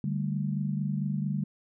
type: chord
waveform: sine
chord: D suspended fourth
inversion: none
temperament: just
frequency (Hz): 146.83 / 195.78 / 220.2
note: D3 / G3 / A3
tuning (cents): 0 / -2 / +2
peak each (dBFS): -30 / -31 / -36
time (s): 0.04-1.44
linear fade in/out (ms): 2
effects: none